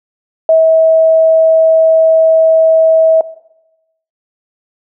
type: tone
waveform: sine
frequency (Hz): 645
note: E5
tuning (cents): -38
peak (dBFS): -4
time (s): 0.49-3.21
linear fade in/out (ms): 2
effects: noise-tail reverb RT60 0.9 s tail -18 dB re dry